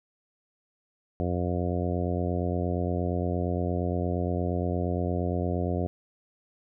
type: harmonic tone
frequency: 88.6 Hz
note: F2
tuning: 25 cents sharp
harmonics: 1 / 2 / 3 / 4 / 5 / 6 / 7 / 8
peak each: -29 / -32 / -34 / -35 / -36 / -37 / -37 / -38 dBFS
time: 1.2-5.87 s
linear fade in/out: 0 ms
effects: none